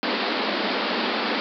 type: band-pass noise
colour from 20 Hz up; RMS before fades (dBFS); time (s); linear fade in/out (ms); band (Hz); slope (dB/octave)
pink; -25; 0.03-1.4; 0; 200 to 4900; 96
effects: none